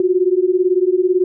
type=beating tone pair; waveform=sine; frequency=357 / 375 Hz; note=F4 / F#4; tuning=+38 / +23 cents; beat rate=18 Hz; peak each=-15 dBFS; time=0-1.24 s; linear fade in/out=2 ms; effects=none